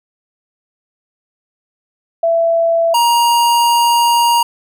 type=tone pair in turn; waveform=sine / square; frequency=667 / 943.3 Hz; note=E5 / A#5; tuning=+20 / +20 cents; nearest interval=tritone; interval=600 cents; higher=second; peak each=-10 dBFS; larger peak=neither; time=2.23-2.94 / 2.94-4.43 s; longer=second; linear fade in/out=5 ms; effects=none